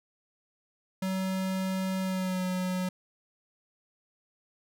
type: tone with pitch glide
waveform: square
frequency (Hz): 189 to 183.73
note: F#3 to F#3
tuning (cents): +37 to -12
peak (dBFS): -29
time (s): 1.02-2.89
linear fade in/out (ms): 5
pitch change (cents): -49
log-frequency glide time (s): 2.01-2.44
effects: none